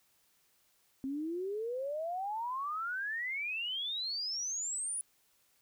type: exponential sweep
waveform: sine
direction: up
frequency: 261.6 to 9956 Hz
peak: -34 dBFS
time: 1.04-5.01 s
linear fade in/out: 0 ms
effects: white hiss -71 dBFS RMS until 5.61 s